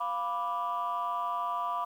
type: chord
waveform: sine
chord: B diminished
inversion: second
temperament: equal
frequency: 698.5 / 987.8 / 1174.7 Hz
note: F5 / B5 / D6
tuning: 0 / 0 / 0 cents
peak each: -35 / -32 / -32 dBFS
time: 0-1.85 s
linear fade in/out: 10 ms
effects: tanh soft clip ceiling -24 dBFS + 10-bit